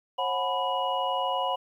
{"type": "tone cluster", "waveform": "sine", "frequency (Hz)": [539, 733, 845, 993, 2907], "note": ["C#5", "F#5", "G#5", "B5", "F#7"], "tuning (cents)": [-49, -16, 30, 9, -31], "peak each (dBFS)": [-32, -30, -37, -29, -35], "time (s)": [0.18, 1.56], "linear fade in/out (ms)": 10, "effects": ["10-bit"]}